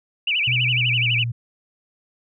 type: tone with vibrato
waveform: sine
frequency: 2618 Hz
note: E7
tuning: 13 cents flat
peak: -18 dBFS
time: 0.27-1.24 s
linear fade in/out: 5 ms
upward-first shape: sine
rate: 12 Hz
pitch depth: 240 cents each way
type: tone with pitch glide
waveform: sine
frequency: 123.5 to 118.06 Hz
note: B2 to A#2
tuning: 0 to +22 cents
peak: -22 dBFS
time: 0.47-1.32 s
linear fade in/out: 10 ms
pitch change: -78 cents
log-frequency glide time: 0.71-1.18 s
effects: none